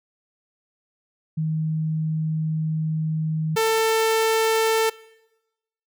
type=tone pair in turn; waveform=sine / sawtooth; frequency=157.5 / 445.5 Hz; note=D#3 / A4; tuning=+21 / +22 cents; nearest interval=octave + tritone; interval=1801 cents; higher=second; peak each=-21 / -14 dBFS; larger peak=second; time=1.37-3.56 / 3.56-4.9 s; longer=first; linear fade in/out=10 ms; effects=noise-tail reverb RT60 1.0 s tail -22 dB re dry